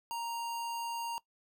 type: tone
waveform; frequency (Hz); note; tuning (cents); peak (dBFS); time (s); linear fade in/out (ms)
square; 932.3; A#5; 0; -36; 0.11-1.18; 0
effects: noise-tail reverb RT60 0.1 s tail -20 dB re dry